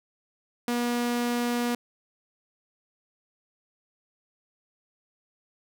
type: tone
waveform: sawtooth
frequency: 240.6 Hz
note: B3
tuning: 45 cents flat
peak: -21 dBFS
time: 0.68-1.75 s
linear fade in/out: 2 ms
effects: none